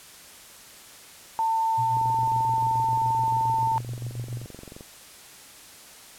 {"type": "tone", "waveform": "sine", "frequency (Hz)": 897, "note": "A5", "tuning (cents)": 33, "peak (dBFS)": -21, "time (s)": [1.39, 3.78], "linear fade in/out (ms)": 0}
{"type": "tone with tremolo", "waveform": "sine", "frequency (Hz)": 120, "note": "B2", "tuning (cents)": -49, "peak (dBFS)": -28, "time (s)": [1.77, 4.46], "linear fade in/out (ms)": 20, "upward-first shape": "sine", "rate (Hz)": 7.1, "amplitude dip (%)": 65}
{"type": "click train", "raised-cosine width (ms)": 2, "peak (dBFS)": -28, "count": 66, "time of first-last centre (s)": [1.97, 4.808], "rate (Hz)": 22.9}
{"effects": ["white hiss -47 dBFS RMS until 6.18 s", "low-pass 12000 Hz 12 dB/octave"]}